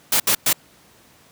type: noise bursts at uneven times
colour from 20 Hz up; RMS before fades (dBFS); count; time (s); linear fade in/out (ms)
white; -17; 3; 0.12-0.2 / 0.27-0.35 / 0.46-0.53; 5
effects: pink hiss -52 dBFS RMS until 1.31 s + high-pass 100 Hz 12 dB/octave